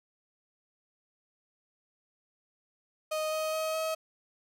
35% pulse tone with pitch steps, 622.3 / 627.4 / 632.4 / 637.6 Hz, D#5 / D#5 / D#5 / D#5, 0 / +14 / +28 / +42 cents, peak -28 dBFS, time 3.11-3.95 s, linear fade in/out 10 ms, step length 210 ms, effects none

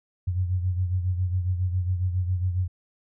sine beating tone pair, 90.3 / 97.6 Hz, F#2 / G2, -42 / -7 cents, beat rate 7.3 Hz, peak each -23 / -31 dBFS, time 0.27-2.68 s, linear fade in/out 10 ms, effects none

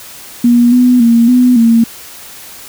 sine tone with pitch steps, 239.6 / 248.5 / 232.6 / 249.1 / 229.8 Hz, A#3 / B3 / A#3 / B3 / A#3, +48 / +11 / -4 / +15 / -25 cents, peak -4 dBFS, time 0.44-1.84 s, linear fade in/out 5 ms, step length 280 ms, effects white hiss -32 dBFS RMS until 2.68 s

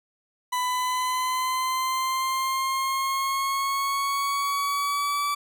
40% pulse exponential sweep, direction up, 995 to 1156 Hz, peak -23 dBFS, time 0.52-5.35 s, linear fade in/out 10 ms, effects none

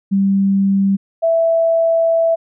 sine tone pair in turn, 196 / 660.6 Hz, G3 / E5, 0 / +4 cents, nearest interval octave + major sixth, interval 2104 cents, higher second, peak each -11 dBFS, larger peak neither, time 0.11-0.97 / 1.22-2.36 s, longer second, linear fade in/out 20 ms, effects none

